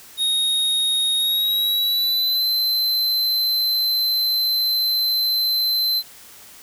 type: tone with pitch glide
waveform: square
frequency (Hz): 3739 to 4077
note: A#7 to C8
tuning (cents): +4 to -46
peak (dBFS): -18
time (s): 0.17-6.03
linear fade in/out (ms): 50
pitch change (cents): +150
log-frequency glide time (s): 1.17-2.48
effects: white hiss -44 dBFS RMS until 6.62 s